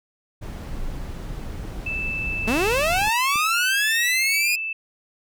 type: noise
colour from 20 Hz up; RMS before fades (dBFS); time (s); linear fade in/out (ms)
brown; -31; 0.41-3.1; 20
type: click train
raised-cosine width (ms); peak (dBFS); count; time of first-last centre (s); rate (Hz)
3; -24; 7; 1.31-3.358; 2.93
type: tone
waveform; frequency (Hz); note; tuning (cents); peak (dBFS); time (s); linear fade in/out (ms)
sine; 2637; E7; 0; -25; 1.86-4.73; 5
type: linear sweep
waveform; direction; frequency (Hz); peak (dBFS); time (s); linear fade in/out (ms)
sawtooth; up; 204.3 to 2489; -16; 2.47-4.56; 10
effects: none